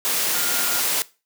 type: tone in noise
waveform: sine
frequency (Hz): 1413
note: F6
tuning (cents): +20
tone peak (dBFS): -31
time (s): 0.35-0.8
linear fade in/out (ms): 0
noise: white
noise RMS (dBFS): -22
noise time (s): 0.05-1.02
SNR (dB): -12
effects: noise-tail reverb RT60 0.3 s tail -19 dB re dry + high-pass 200 Hz 12 dB/octave